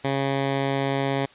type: tone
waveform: 10% pulse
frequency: 137.2 Hz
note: C#3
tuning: 17 cents flat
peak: -14 dBFS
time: 0.04-1.26 s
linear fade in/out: 10 ms
effects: white hiss -51 dBFS RMS until 1.34 s + resampled to 8000 Hz